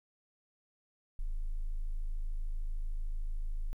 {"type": "tone", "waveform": "sine", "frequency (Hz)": 26.73, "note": "A0", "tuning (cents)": -49, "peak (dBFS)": -30, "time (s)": [1.19, 3.73], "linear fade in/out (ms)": 0, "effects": ["tanh soft clip ceiling -29 dBFS", "12-bit"]}